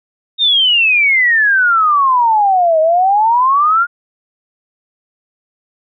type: exponential two-way sweep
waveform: sine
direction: down then up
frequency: 3729 to 622.3 to 1437 Hz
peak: -8 dBFS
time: 0.38-3.87 s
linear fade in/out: 50 ms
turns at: 2.8 s
effects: none